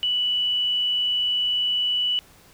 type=tone; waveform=sine; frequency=2960 Hz; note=F#7; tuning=in tune; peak=-20 dBFS; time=0.03-2.19 s; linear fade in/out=0 ms; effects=pink hiss -52 dBFS RMS until 2.53 s